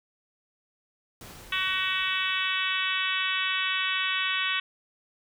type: noise with exponential decay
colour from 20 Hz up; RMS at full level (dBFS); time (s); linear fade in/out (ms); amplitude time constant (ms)
pink; -44; 1.21-4.11; 1; 630
type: harmonic tone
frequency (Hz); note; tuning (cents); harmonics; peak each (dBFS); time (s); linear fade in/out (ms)
376.1; F#4; +28; 3 / 4 / 5 / 6 / 7 / 8 / 9 / 10; -34 / -33 / -33 / -35 / -31 / -33 / -33 / -39; 1.52-4.6; 5
effects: none